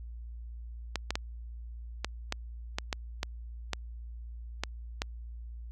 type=clicks; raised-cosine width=0.2 ms; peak=-13 dBFS; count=11; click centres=0.957 / 1.106 / 1.155 / 2.046 / 2.324 / 2.785 / 2.928 / 3.231 / 3.733 / 4.636 / 5.019 s; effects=added 58 Hz sine -40 dBFS peak until 5.71 s